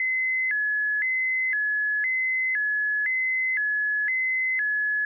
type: tone with vibrato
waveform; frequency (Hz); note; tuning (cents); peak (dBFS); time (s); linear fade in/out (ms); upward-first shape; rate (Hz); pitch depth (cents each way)
sine; 1864.7; A#6; 0; -22; 0-5.05; 2; square; 0.98; 160
effects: none